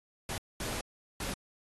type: noise bursts at uneven times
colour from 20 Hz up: pink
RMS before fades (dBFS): -37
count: 3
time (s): 0.29-0.38 / 0.6-0.81 / 1.2-1.34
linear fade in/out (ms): 2
effects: AAC 32 kbps